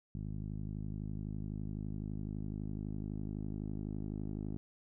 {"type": "tone with low-pass filter sweep", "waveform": "10% pulse", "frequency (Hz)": 51.91, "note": "G#1", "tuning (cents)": 0, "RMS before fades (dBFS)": -40, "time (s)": [0.15, 4.57], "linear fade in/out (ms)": 0, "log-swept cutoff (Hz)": [180, 320], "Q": 1.1, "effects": []}